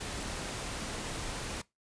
pink noise, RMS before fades -38 dBFS, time 0-1.62 s, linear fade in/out 10 ms, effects noise-tail reverb RT60 0.2 s tail -21 dB re dry + resampled to 22050 Hz

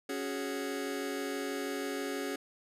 sawtooth chord, C# suspended fourth, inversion none, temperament just, 277.2 / 369.6 / 415.8 Hz, C#4 / F#4 / G#4, 0 / -2 / +2 cents, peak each -33 / -36 / -34 dBFS, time 0.09-2.36 s, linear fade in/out 5 ms, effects resampled to 32000 Hz

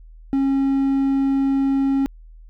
triangle tone, 272.4 Hz, C#4, 30 cents flat, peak -14 dBFS, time 0.33-2.06 s, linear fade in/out 0 ms, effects added 40 Hz sine -40 dBFS peak until 2.49 s

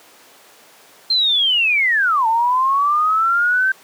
sine linear two-way sweep, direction down then up, 4186 to 880 to 1561 Hz, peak -13 dBFS, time 1.1-3.72 s, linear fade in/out 5 ms, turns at 2.27 s, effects pink hiss -46 dBFS RMS until 3.83 s + high-pass 400 Hz 12 dB/octave

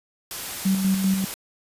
white noise, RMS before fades -32 dBFS, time 0.31-1.34 s, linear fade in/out 0 ms
sine tone with tremolo, 191.8 Hz, G3, 37 cents flat, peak -17 dBFS, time 0.65-1.25 s, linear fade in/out 10 ms, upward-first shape square, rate 5.1 Hz, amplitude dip 45%
effects resampled to 32000 Hz

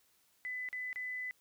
sine tone with dropouts, 2004 Hz, B6, 25 cents sharp, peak -37 dBFS, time 0.45-1.31 s, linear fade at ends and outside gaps 0 ms, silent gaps 0.688-0.729 / 0.929-0.959 s, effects white hiss -71 dBFS RMS until 1.4 s

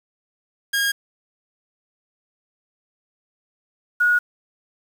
sawtooth / sine tone pair in turn, 1628 / 1450.4 Hz, G#6 / F#6, -35 / -35 cents, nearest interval major second, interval 200 cents, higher first, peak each -15 / -14 dBFS, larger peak second, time 0.73-0.92 / 4-4.19 s, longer neither, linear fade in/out 10 ms, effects 7-bit

